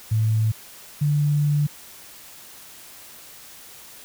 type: tone pair in turn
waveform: sine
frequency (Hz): 110 / 146.83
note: A2 / D3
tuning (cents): 0 / 0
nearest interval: perfect fourth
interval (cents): 500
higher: second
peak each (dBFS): -17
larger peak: neither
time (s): 0.11-0.52 / 1.01-1.67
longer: second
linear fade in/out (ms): 10
effects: white hiss -44 dBFS RMS until 4.04 s